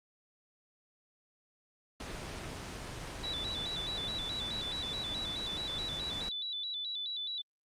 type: noise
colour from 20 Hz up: pink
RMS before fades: -41 dBFS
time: 2-6.29 s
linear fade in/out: 2 ms
type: tone with vibrato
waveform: sine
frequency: 3700 Hz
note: A#7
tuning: 14 cents flat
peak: -35 dBFS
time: 3.23-7.42 s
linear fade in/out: 10 ms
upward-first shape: square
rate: 4.7 Hz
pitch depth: 96 cents each way
effects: low-pass 7000 Hz 12 dB/octave + Opus 32 kbps